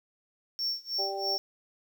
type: tone with tremolo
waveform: triangle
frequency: 5460 Hz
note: F8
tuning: 40 cents flat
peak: -26 dBFS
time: 0.59-1.38 s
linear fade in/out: 0 ms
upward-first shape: sine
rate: 3.1 Hz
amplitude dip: 95%
type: harmonic tone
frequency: 196 Hz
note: G3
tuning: in tune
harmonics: 2 / 3 / 4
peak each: -36 / -38 / -35 dBFS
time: 0.98-1.38 s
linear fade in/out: 20 ms
effects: 10-bit